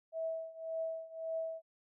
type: tone with tremolo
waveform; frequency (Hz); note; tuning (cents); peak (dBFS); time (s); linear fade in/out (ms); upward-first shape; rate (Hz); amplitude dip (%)
sine; 650; E5; -24; -33; 0.12-1.62; 50; triangle; 1.8; 90
effects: none